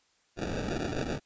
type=noise with sample-and-hold; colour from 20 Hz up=white; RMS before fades=-33 dBFS; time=0.36-1.2 s; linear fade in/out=50 ms; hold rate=1050 Hz; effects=white hiss -69 dBFS RMS until 1.25 s + resampled to 16000 Hz